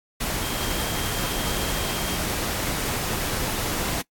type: tone in noise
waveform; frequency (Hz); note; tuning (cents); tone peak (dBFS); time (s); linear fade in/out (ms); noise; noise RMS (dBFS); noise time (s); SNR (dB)
sine; 3207; G7; +39; -36; 0.41-2.18; 10; pink; -27; 0.2-4.02; -12
effects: noise-tail reverb RT60 0.1 s tail -22 dB re dry + AAC 64 kbps